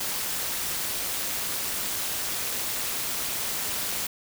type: noise with amplitude modulation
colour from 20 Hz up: white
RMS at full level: -27 dBFS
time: 0-4.07 s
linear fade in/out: 5 ms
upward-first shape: sine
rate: 200 Hz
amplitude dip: 60%
effects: none